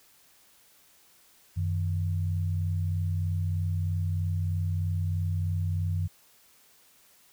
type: tone pair together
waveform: sine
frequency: 92.64 / 155.8 Hz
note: F#2 / D#3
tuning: +3 / +3 cents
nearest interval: major sixth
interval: 900 cents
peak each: -26 / -34 dBFS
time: 1.56-6.08 s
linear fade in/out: 20 ms
effects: white hiss -60 dBFS RMS until 7.32 s